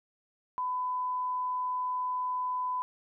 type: tone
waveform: sine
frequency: 1003 Hz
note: B5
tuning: 26 cents sharp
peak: -29 dBFS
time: 0.58-2.82 s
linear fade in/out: 0 ms
effects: none